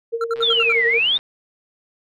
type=tone with tremolo; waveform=sine; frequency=461.8 Hz; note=A#4; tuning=16 cents flat; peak=-18 dBFS; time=0.12-1 s; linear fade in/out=20 ms; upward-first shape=sine; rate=11 Hz; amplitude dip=75%
type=tone bursts; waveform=triangle; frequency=1357 Hz; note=E6; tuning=50 cents sharp; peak=-21 dBFS; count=6; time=0.21-0.725 s; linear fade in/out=2 ms; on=30 ms; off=67 ms
type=click train; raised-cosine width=0.3 ms; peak=-24 dBFS; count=108; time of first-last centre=0.36-1.189 s; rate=129 Hz
type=exponential two-way sweep; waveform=sine; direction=down then up; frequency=3740 to 1864.7 to 3740 Hz; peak=-15 dBFS; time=0.42-1.18 s; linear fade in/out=10 ms; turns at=0.86 s
effects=none